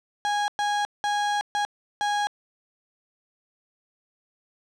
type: tone bursts at uneven times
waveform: 35% pulse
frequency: 825 Hz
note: G#5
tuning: 12 cents flat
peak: -21 dBFS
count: 5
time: 0.25-0.48 / 0.59-0.85 / 1.04-1.41 / 1.55-1.65 / 2.01-2.27 s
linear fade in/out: 0 ms
effects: low-pass 6000 Hz 12 dB/octave